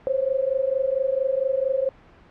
sine tone pair together, 520 / 544.4 Hz, C5 / C#5, -11 / -31 cents, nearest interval minor second, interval 80 cents, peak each -23 dBFS, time 0.07-1.89 s, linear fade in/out 0 ms, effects pink hiss -51 dBFS RMS until 2.3 s + low-pass 2000 Hz 12 dB/octave

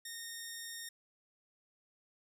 10% pulse tone, 1844 Hz, A#6, 19 cents flat, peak -34 dBFS, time 0.05-0.89 s, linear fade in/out 5 ms, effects none

